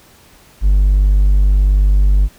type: tone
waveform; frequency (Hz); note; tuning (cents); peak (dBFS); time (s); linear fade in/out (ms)
triangle; 49.31; G1; +11; -5; 0.61-2.29; 50
effects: tanh soft clip ceiling -2 dBFS + pink hiss -46 dBFS RMS until 2.38 s